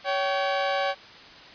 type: tone pair together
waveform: sawtooth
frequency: 561 / 771.7 Hz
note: C#5 / G5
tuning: +21 / -27 cents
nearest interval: tritone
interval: 552 cents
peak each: -22 / -23 dBFS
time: 0.04-0.95 s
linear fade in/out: 50 ms
effects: white hiss -46 dBFS RMS until 1.54 s + resampled to 11025 Hz